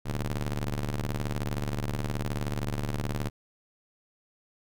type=ring-modulated tone; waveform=sawtooth; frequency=73.42 Hz; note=D2; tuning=in tune; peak=-22 dBFS; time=0.05-3.3 s; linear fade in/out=20 ms; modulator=46.2 Hz; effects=none